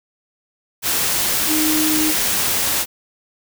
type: tone in noise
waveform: sine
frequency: 310 Hz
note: D#4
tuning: 6 cents flat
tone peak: -18 dBFS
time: 1.47-2.14 s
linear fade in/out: 50 ms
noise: white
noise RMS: -19 dBFS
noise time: 0.82-2.86 s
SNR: -2 dB
effects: none